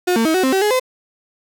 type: tone with pitch steps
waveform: 35% pulse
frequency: 360.1 / 227 / 318.9 / 372.1 / 262.9 / 383.5 / 419.2 / 512 Hz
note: F#4 / A#3 / D#4 / F#4 / C4 / G4 / G#4 / C5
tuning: -47 / -46 / +43 / +10 / +8 / -38 / +16 / -38 cents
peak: -12 dBFS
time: 0.07-0.798 s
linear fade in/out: 10 ms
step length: 91 ms
effects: none